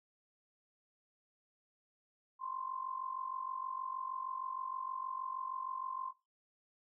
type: tone with amplitude modulation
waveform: sine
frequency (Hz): 1046.5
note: C6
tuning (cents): 0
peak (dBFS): -35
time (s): 2.39-6.13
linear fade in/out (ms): 50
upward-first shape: sine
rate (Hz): 46.4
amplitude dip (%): 75
effects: noise-tail reverb RT60 0.3 s tail -23 dB re dry